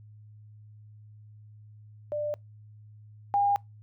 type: tone pair in turn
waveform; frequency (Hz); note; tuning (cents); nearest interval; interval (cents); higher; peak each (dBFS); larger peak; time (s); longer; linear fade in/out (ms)
sine; 594 / 807.9; D5 / G#5; +20 / -48; perfect fourth; 532; second; -28 / -21; second; 2.12-2.34 / 3.34-3.56; neither; 0
effects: noise-tail reverb RT60 0.2 s tail -26 dB re dry + added 106 Hz sine -48 dBFS peak until 3.82 s